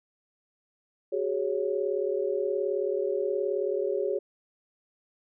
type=chord; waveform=sine; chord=F# suspended second; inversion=none; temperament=equal with one note detuned; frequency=376.5 / 415.3 / 554.4 Hz; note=F#4 / G#4 / C#5; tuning=+30 / 0 / 0 cents; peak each=-30 / -29 / -31 dBFS; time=1.12-4.19 s; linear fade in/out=10 ms; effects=none